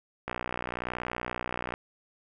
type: click train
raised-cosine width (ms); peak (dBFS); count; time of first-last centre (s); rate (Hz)
0.5; -17; 90; 0.28-1.739; 61
effects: none